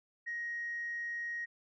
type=tone; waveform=sine; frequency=1881 Hz; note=A#6; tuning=15 cents sharp; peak=-35 dBFS; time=0.26-1.46 s; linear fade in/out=20 ms; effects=tanh soft clip ceiling -31 dBFS